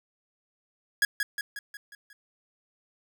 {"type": "tone with echo", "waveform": "45% pulse", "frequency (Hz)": 1661.2, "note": "G#6", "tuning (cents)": 0, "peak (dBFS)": -20, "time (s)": [1.02, 1.05], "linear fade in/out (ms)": 2, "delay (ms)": 180, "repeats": 6, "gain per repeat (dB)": -5, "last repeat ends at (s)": 2.13, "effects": []}